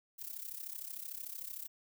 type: noise with amplitude modulation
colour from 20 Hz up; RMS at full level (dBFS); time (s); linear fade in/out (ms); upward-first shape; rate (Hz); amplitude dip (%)
violet; -41; 0.18-1.68; 20; sine; 33.3; 80
effects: none